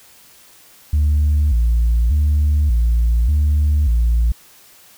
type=tone with vibrato; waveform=sine; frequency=65.41 Hz; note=C2; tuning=in tune; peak=-10 dBFS; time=0.93-4.32 s; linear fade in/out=5 ms; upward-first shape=square; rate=0.85 Hz; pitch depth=220 cents each way; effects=tanh soft clip ceiling -10 dBFS + white hiss -47 dBFS RMS until 4.97 s